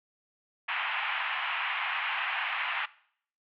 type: band-pass noise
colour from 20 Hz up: white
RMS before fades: -32 dBFS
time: 0.68-2.86 s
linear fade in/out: 10 ms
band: 770 to 2900 Hz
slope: 48 dB/octave
effects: noise-tail reverb RT60 0.6 s tail -20 dB re dry